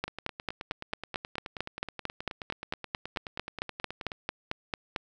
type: two click trains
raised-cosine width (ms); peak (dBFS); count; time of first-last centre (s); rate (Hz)
0.3; -21 / -14; 39 / 23; 0.08-4.118 / 0.04-4.962; 9.41 / 4.47
effects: none